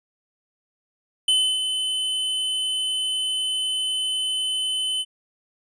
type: tone with ADSR envelope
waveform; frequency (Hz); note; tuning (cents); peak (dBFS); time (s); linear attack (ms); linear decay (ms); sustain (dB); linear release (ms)
square; 3036; F#7; +44; -16; 1.28-5.05; 4; 300; -7; 43
effects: resampled to 22050 Hz